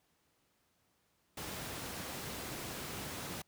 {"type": "noise", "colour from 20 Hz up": "pink", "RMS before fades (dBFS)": -42, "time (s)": [1.37, 3.42], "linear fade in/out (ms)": 5, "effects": ["pink hiss -75 dBFS RMS until 3.47 s", "high-pass 80 Hz 12 dB/octave"]}